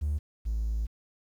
triangle tone pair in turn, 74.2 / 54.85 Hz, D2 / A1, +18 / -5 cents, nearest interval perfect fourth, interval 523 cents, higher first, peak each -23 / -24 dBFS, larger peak first, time 0.01-0.19 / 0.45-0.87 s, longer second, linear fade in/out 20 ms, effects tanh soft clip ceiling -22 dBFS + 10-bit

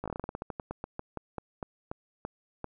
slowing click train, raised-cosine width 1 ms, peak -21 dBFS, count 22, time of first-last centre 0.04-2.643 s, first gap 17 ms, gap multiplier 1.17, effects none

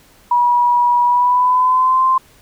sine tone with pitch glide, 968 to 1043.5 Hz, B5 to C6, -35 to -5 cents, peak -10 dBFS, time 0.31-2.18 s, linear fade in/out 5 ms, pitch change +130 cents, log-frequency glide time 1.04-2.05 s, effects pink hiss -49 dBFS RMS until 2.41 s

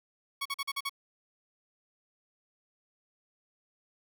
15% pulse tone bursts, 1113 Hz, C#6, 7 cents sharp, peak -25 dBFS, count 6, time 0.41-0.895 s, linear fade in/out 10 ms, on 45 ms, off 43 ms, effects none

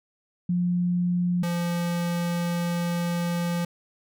sine / square tone pair in turn, 177 / 172.66 Hz, F3 / F3, +23 / -19 cents, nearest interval unison, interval 42 cents, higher first, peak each -21 / -25 dBFS, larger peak first, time 0.49-1.43 / 1.43-3.65 s, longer second, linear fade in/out 5 ms, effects none

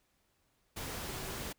sine tone in noise, 382.2 Hz, G4, 44 cents flat, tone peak -50 dBFS, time 1.08-1.32 s, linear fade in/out 10 ms, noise pink, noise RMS -41 dBFS, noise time 0.76-1.53 s, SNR -12 dB, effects pink hiss -75 dBFS RMS until 1.58 s

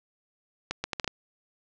accelerating click train, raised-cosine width 0.2 ms, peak -12 dBFS, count 6, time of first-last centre 0.71-1.077 s, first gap 130 ms, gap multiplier 0.71, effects low-pass 7000 Hz 12 dB/octave

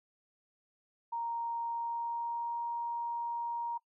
sine tone with pitch glide, 932.3 to 939.9 Hz, A#5 to A#5, 0 to +14 cents, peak -33 dBFS, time 1.12-3.78 s, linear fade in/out 10 ms, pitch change +14 cents, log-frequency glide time 1.68-2.61 s, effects noise-tail reverb RT60 0.1 s tail -23 dB re dry

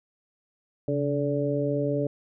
harmonic tone with a mistuned harmonic, 144.2 Hz, D3, 31 cents flat, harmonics 1 / 2 / 3 / 4, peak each -29 / -29 / -29 / -29 dBFS, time 0.88-2.07 s, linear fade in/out 2 ms, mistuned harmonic 1, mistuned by -74 cents, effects none

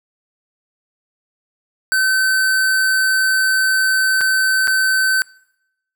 square tone with dropouts, 1533 Hz, G6, 39 cents flat, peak -14 dBFS, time 1.92-5.22 s, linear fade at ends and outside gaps 0 ms, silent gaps 4.209-4.213 / 4.673-4.679 s, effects noise-tail reverb RT60 0.8 s tail -24 dB re dry

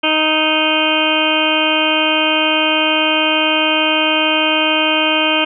harmonic tone with a mistuned harmonic, 311.1 Hz, D#4, in tune, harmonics 1 / 2 / 3 / 4 / 5 / 7 / 8 / 9 / 10, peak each -20 / -20 / -22 / -23 / -24 / -25 / -19 / -20 / -19 dBFS, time 0.03-5.45 s, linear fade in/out 10 ms, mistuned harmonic 4, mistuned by +16 cents, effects none

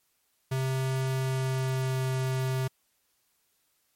square tone with pitch glide, 131.8 to 130.74 Hz, C3 to C3, +13 to -1 cents, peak -27 dBFS, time 0.51-2.68 s, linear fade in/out 10 ms, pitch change -14 cents, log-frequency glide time 1.1-2.07 s, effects white hiss -72 dBFS RMS until 3.95 s + MP3 64 kbps

